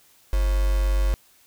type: tone with quantisation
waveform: sine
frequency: 48.52 Hz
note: G1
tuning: 17 cents flat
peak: -18 dBFS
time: 0.33-1.14 s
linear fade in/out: 0 ms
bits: 5
effects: white hiss -57 dBFS RMS until 1.46 s